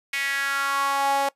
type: tone with high-pass filter sweep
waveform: sawtooth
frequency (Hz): 277.2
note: C#4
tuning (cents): 0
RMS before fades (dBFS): -24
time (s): 0.13-1.29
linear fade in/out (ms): 5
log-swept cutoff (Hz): 2200 to 680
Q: 4.4
effects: noise-tail reverb RT60 0.1 s tail -20 dB re dry + resampled to 32000 Hz